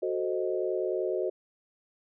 sine chord, F# diminished seventh, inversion none, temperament equal, 370 / 440 / 523.3 / 622.3 Hz, F#4 / A4 / C5 / Eb5, 0 / 0 / 0 / 0 cents, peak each -30 / -34 / -34 / -34 dBFS, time 0.02-1.3 s, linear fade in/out 10 ms, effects none

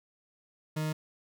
40% pulse tone, 155 Hz, D#3, 6 cents flat, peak -29 dBFS, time 0.76-0.93 s, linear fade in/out 10 ms, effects none

